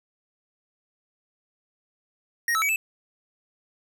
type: tone with pitch steps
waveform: square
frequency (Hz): 1871 / 1307 / 2272 / 2627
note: A#6 / E6 / C#7 / E7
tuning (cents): +6 / -15 / +42 / -7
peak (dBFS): -22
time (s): 2.48-2.76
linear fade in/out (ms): 2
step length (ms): 70
effects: 10-bit